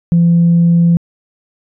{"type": "tone", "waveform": "sine", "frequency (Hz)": 170, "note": "F3", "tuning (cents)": -46, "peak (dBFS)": -5, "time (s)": [0.12, 0.97], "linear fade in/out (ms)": 0, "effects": ["tanh soft clip ceiling -3 dBFS"]}